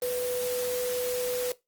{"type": "tone in noise", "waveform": "sine", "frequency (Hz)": 495.8, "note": "B4", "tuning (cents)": 7, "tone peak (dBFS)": -27, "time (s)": [0.02, 1.52], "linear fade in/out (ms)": 2, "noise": "white", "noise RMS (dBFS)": -36, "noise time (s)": [0.02, 1.52], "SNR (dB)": 6, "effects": ["noise-tail reverb RT60 0.2 s tail -19 dB re dry", "Opus 24 kbps"]}